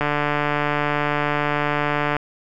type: click train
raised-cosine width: 0.5 ms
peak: -6 dBFS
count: 318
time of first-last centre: 0.01-2.166 s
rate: 147 Hz
effects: none